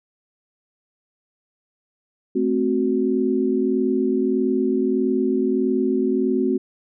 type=chord; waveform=sine; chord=F# diminished; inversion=first; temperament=equal; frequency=220 / 261.6 / 370 Hz; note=A3 / C4 / F#4; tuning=0 / 0 / 0 cents; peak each=-24 / -21 / -21 dBFS; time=2.35-6.58 s; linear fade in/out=10 ms; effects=none